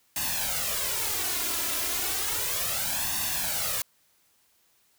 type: noise with flanger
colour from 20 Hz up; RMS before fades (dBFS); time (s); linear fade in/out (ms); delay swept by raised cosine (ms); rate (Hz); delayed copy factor
white; -29; 0.16-3.82; 2; 1.1 to 3; 0.33; +0.75
effects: white hiss -66 dBFS RMS until 4.98 s